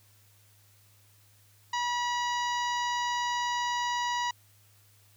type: harmonic tone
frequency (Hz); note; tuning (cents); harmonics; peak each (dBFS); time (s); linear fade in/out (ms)
968; B5; -35; 1 / 2 / 3 / 4 / 5 / 6 / 7; -29 / -35 / -39 / -41 / -43 / -45 / -46; 1.73-4.31; 5
effects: added 102 Hz sine -61 dBFS peak until 5.16 s + white hiss -63 dBFS RMS until 5.16 s